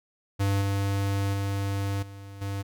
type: tone with level steps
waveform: square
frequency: 99.1 Hz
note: G2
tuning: 19 cents sharp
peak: -23 / -25 / -27 / -41 / -30 dBFS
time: 0.39-2.63 s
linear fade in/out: 20 ms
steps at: 0.61 / 1.33 / 2.02 / 2.41 s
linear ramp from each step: 10 ms
effects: none